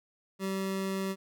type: tone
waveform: 25% pulse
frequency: 192.5 Hz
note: G3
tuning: 31 cents flat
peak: -27 dBFS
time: 0.39-1.16 s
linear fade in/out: 50 ms
effects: none